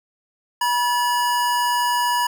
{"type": "tone pair together", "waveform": "square", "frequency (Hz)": [969.8, 1719], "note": ["B5", "A6"], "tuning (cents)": [-32, -41], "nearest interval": "minor seventh", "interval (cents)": 991, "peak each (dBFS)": [-19, -28], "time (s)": [0.61, 2.27], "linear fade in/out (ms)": 5, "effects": []}